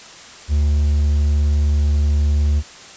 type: tone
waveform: triangle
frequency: 73.42 Hz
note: D2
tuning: in tune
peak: -11 dBFS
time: 0.48-2.63 s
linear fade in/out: 50 ms
effects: white hiss -39 dBFS RMS until 2.96 s + resampled to 16000 Hz